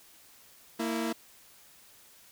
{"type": "tone pair together", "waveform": "sawtooth", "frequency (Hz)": [230, 329], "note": ["A#3", "E4"], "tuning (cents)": [-23, -3], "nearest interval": "tritone", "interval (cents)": 620, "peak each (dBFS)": [-28, -29], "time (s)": [0.79, 1.13], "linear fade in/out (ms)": 10, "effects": ["white hiss -57 dBFS RMS until 2.31 s"]}